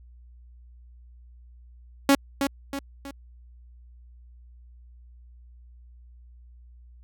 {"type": "tone with echo", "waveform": "sawtooth", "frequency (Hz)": 277.2, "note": "C#4", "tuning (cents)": 0, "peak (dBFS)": -11, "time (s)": [2.09, 2.15], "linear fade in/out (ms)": 2, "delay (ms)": 320, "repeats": 3, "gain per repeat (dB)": -7, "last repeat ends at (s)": 3.11, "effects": ["added 60 Hz sine -47 dBFS peak until 7.03 s"]}